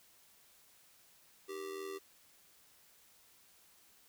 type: tone with amplitude modulation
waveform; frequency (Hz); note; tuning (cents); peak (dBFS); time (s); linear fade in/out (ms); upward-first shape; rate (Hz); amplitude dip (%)
square; 390; G4; -9; -39; 1.48-1.99; 20; sine; 83.8; 65
effects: white hiss -65 dBFS RMS until 4.08 s